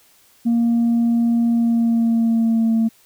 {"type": "tone with pitch glide", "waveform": "sine", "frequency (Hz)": [233.8, 225.3], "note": ["A#3", "A3"], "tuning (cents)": [5, 41], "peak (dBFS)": -12, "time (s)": [0.45, 2.89], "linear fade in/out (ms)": 20, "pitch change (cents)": -64, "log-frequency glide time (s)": [1.49, 2.78], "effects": ["tanh soft clip ceiling -12 dBFS", "white hiss -54 dBFS RMS until 3.05 s"]}